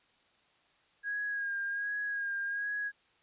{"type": "tone with vibrato", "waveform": "sine", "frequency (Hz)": 1636, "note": "G#6", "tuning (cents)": -26, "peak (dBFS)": -32, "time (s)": [1.03, 2.92], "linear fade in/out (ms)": 50, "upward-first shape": "sine", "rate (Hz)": 1.3, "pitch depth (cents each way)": 34, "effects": ["white hiss -68 dBFS RMS until 3.22 s", "resampled to 8000 Hz"]}